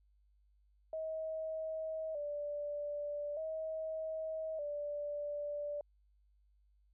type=tone with vibrato; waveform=sine; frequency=610 Hz; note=D#5; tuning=34 cents flat; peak=-37 dBFS; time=0.93-5.81 s; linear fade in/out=2 ms; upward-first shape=square; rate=0.41 Hz; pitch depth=72 cents each way; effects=added 50 Hz sine -67 dBFS peak until 6.93 s